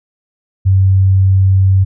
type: tone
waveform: sine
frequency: 95.6 Hz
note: G2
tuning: 43 cents flat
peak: -6 dBFS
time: 0.65-1.85 s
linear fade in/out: 20 ms
effects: none